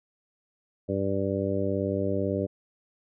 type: harmonic tone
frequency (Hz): 98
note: G2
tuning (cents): 0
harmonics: 1 / 2 / 3 / 4 / 5 / 6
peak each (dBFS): -32 / -32 / -32 / -32 / -32 / -32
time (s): 0.88-2.47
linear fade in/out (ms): 20
effects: none